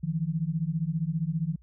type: beating tone pair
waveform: sine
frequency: 154.2 / 169.2 Hz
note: D#3 / E3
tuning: -15 / +45 cents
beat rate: 15 Hz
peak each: -29 dBFS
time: 0.03-1.56 s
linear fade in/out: 10 ms
effects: added 60 Hz sine -53 dBFS peak until 1.62 s